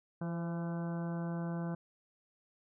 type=harmonic tone with a mistuned harmonic; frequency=169 Hz; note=E3; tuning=43 cents sharp; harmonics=1 / 2 / 3 / 4 / 5 / 6 / 7 / 8 / 9; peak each=-35 / -45 / -48 / -48 / -52 / -53 / -56 / -58 / -54 dBFS; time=0.21-1.75 s; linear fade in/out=5 ms; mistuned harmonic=3; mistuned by=+31 cents; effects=none